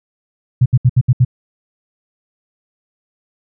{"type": "tone bursts", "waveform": "sine", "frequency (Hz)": 124.9, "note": "B2", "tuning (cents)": 20, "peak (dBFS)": -6, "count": 6, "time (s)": [0.61, 1.249], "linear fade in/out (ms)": 10, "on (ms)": 49, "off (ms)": 69, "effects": []}